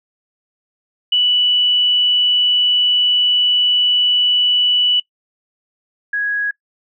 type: tone pair in turn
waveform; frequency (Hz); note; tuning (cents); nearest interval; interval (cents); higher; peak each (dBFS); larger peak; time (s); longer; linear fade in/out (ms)
sine; 2960 / 1661.2; F#7 / G#6; 0 / 0; minor seventh; 1000; first; -11 / -16; first; 1.12-5 / 6.13-6.51; first; 5
effects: noise-tail reverb RT60 0.1 s tail -22 dB re dry